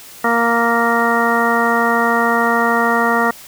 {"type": "harmonic tone", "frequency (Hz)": 233.1, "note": "A#3", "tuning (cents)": 0, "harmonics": [1, 2, 3, 4, 5, 6, 8], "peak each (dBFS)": [-20, -20, -20, -20, -20, -20, -20], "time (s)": [0.24, 3.31], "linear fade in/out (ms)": 5, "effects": ["white hiss -38 dBFS RMS until 3.47 s"]}